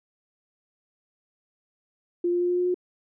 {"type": "tone with pitch steps", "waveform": "sine", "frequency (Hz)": [349.2, 351.4, 353.7, 355.9, 358.2, 360.5], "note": ["F4", "F4", "F4", "F4", "F4", "F#4"], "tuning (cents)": [0, 11, 22, 33, 44, -45], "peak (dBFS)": -21, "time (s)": [2.24, 2.744], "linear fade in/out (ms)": 5, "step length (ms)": 84, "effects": []}